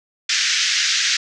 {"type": "band-pass noise", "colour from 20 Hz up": "white", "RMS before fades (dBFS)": -19, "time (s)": [0.29, 1.17], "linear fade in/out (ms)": 5, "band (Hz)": [1500, 6400], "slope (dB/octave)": 48, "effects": []}